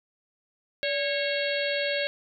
harmonic tone with a mistuned harmonic, 547 Hz, C#5, 23 cents flat, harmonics 1 / 3 / 4 / 5 / 6 / 7 / 8, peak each -28 / -33 / -34 / -35 / -36 / -36 / -37 dBFS, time 0.83-2.07 s, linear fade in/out 0 ms, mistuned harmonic 1, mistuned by +82 cents, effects none

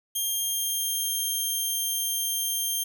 5% pulse tone with pitch glide, 3202 to 3178 Hz, G7 to G7, +36 to +23 cents, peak -18 dBFS, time 0.15-2.84 s, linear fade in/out 10 ms, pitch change -13 cents, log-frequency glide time 0.35-1.76 s, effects none

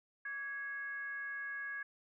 sine tone with frequency modulation, 1661.2 Hz, G#6, in tune, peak -39 dBFS, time 0.25-1.83 s, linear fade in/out 5 ms, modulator 513 Hz, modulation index 0.42, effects none

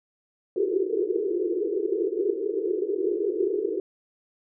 pink band-pass noise, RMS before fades -26 dBFS, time 0.56-3.8 s, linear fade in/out 2 ms, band 340 to 450 Hz, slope 96 dB/octave, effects none

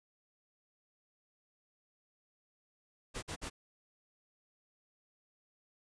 pink noise bursts, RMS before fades -41 dBFS, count 3, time 3.14-3.5 s, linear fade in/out 20 ms, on 86 ms, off 51 ms, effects resampled to 22050 Hz

